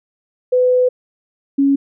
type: tone pair in turn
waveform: sine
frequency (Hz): 502 / 277.3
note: B4 / C#4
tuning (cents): +28 / +1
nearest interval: minor seventh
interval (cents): 1027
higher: first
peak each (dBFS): -10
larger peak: neither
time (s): 0.52-0.89 / 1.58-1.76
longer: first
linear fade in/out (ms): 10
effects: none